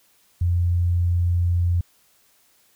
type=tone; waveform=sine; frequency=87.3 Hz; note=F2; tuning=in tune; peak=-17 dBFS; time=0.41-1.81 s; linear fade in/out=5 ms; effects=white hiss -60 dBFS RMS until 2.75 s